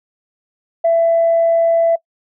sine tone, 667 Hz, E5, 20 cents sharp, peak -9 dBFS, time 0.84-1.96 s, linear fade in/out 10 ms, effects noise-tail reverb RT60 0.1 s tail -22 dB re dry + tanh soft clip ceiling -6 dBFS

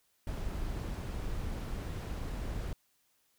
brown noise, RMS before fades -37 dBFS, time 0.27-2.73 s, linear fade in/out 2 ms, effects white hiss -73 dBFS RMS until 3.38 s

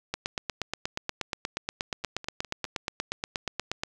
two click trains, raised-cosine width 0.2 ms, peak -24 / -12 dBFS, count 4 / 32, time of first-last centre 2.04-2.651 / 0.14-3.835 s, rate 4.91 / 8.39 Hz, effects none

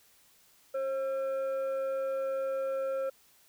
sine tone pair together, 536.1 / 1351 Hz, C5 / E6, +42 / +42 cents, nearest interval octave + major third, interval 1600 cents, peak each -28 / -40 dBFS, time 0.74-3.1 s, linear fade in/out 10 ms, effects tanh soft clip ceiling -27 dBFS + white hiss -63 dBFS RMS until 3.48 s

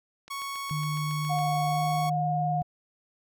click train, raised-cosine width 0.2 ms, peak -29 dBFS, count 9, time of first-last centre 0.28-1.388 s, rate 7.22 Hz
sawtooth tone, 1108.7 Hz, C#6, in tune, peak -29 dBFS, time 0.3-2.1 s, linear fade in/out 10 ms
sine tone with pitch glide, 151.4 to 154.14 Hz, D#3 to D#3, -47 to -16 cents, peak -28 dBFS, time 0.71-2.62 s, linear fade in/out 0 ms, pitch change +31 cents, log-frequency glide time 1.7-1.82 s
sine tone with vibrato, 717 Hz, F5, 45 cents sharp, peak -26 dBFS, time 1.29-2.63 s, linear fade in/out 20 ms, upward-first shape square, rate 20 Hz, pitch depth 17 cents each way
effects none

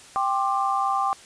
sine tone cluster, 787 / 1058 / 1182 Hz, G5 / C6 / D6, +7 / +19 / +11 cents, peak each -24 / -27 / -25 dBFS, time 0.16-1.13 s, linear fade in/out 0 ms, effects white hiss -47 dBFS RMS until 1.25 s + resampled to 22050 Hz

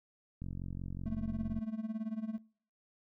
click train, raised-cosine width 5 ms, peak -29 dBFS, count 54, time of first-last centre 0.42-1.587 s, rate 45.4 Hz
triangle tone with tremolo, 220 Hz, A3, in tune, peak -31 dBFS, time 1.06-2.38 s, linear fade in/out 0 ms, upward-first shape sine, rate 18 Hz, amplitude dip 85%
effects noise-tail reverb RT60 0.5 s tail -23 dB re dry

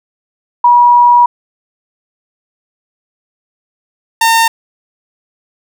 sine / sawtooth tone pair in turn, 965 / 910.4 Hz, B5 / A#5, -40 / -41 cents, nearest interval minor second, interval 101 cents, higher first, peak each -3 dBFS, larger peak neither, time 0.64-1.26 / 4.21-4.48 s, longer first, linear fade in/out 5 ms, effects none

